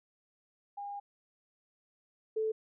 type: tone pair in turn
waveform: sine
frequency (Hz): 810 / 438.1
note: G#5 / A4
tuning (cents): -43 / -7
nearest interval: major seventh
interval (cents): 1064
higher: first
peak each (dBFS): -38 / -29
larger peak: second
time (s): 0.77-1 / 2.36-2.52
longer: first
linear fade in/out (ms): 10
effects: none